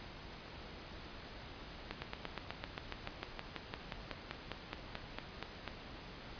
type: slowing click train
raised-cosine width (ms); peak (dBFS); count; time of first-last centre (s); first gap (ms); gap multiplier
0.3; -23; 23; 1.91-5.677; 110; 1.04
effects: pink hiss -50 dBFS RMS until 6.39 s + resampled to 11025 Hz